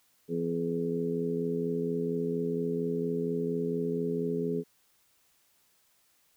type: harmonic tone with a mistuned harmonic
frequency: 84.3 Hz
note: E2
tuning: 39 cents sharp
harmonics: 2 / 3 / 4 / 5 / 6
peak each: -34 / -34 / -40 / -31 / -45 dBFS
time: 0.28-4.64 s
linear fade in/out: 50 ms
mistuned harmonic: 6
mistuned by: -38 cents
effects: white hiss -68 dBFS RMS until 6.36 s